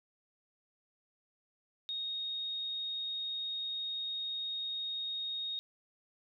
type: tone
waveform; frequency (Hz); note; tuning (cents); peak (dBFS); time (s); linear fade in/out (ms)
sine; 3729; A#7; 0; -35; 1.89-5.59; 0
effects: none